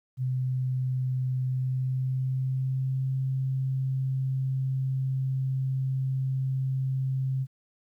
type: tone with pitch glide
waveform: sine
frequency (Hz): 128.6 to 132.37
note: C3 to C3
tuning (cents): -30 to +20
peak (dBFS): -25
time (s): 0.17-7.47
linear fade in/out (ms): 50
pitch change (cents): +50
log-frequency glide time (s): 1.32-3.12
effects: 11-bit